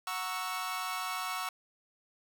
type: chord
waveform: sawtooth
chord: F# dominant seventh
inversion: none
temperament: equal with one note detuned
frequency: 737.4 / 932.3 / 1108.7 / 1318.5 Hz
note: F#5 / A#5 / C#6 / E6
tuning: -6 / 0 / 0 / 0 cents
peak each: -37 / -40 / -34 / -35 dBFS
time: 0.07-1.49 s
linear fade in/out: 2 ms
effects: none